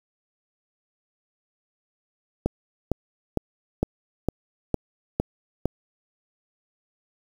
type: click train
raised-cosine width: 2 ms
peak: -8 dBFS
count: 8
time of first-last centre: 2.46-5.656 s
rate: 2.19 Hz
effects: 7-bit